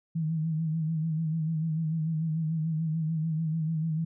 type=tone with vibrato; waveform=sine; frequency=159.6 Hz; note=D#3; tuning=44 cents sharp; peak=-26 dBFS; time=0.15-4.05 s; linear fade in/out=10 ms; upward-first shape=sine; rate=6.8 Hz; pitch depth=56 cents each way; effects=none